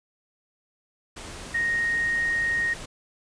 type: tone in noise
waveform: sine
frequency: 1864.7 Hz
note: A#6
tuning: in tune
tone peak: -22 dBFS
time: 1.54-2.74 s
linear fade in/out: 10 ms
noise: pink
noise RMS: -39 dBFS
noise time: 1.16-2.86 s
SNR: +14 dB
effects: resampled to 22050 Hz